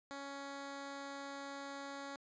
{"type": "tone", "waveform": "10% pulse", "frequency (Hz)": 278.5, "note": "C#4", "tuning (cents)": 8, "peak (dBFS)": -36, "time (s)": [0.11, 2.16], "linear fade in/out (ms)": 0, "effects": ["resampled to 16000 Hz", "12-bit"]}